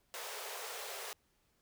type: high-pass noise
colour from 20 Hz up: pink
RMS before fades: -44 dBFS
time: 0.14-1.13 s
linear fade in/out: 0 ms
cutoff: 400 Hz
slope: 96 dB/octave
effects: pink hiss -75 dBFS RMS until 1.61 s